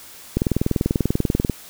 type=click train; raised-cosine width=3 ms; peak=-5 dBFS; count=24; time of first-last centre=0.37-1.497 s; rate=20.4 Hz; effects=white hiss -42 dBFS RMS until 1.69 s